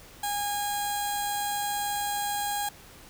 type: tone with notch filter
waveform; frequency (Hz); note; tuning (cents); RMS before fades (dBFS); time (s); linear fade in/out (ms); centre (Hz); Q
15% pulse; 819; G#5; -24; -30; 0.23-2.69; 5; 2200; 0.62
effects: pink hiss -50 dBFS RMS until 3.09 s